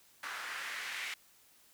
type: noise with band-pass filter sweep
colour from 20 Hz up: white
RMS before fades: -41 dBFS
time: 0.23-1.14 s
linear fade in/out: 2 ms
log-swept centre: 1400 to 2200 Hz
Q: 2.2
effects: white hiss -64 dBFS RMS until 1.73 s